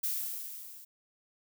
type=noise with level ramp; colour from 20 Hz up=violet; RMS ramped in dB=-31 to -51 dBFS; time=0.03-0.85 s; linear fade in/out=10 ms; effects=none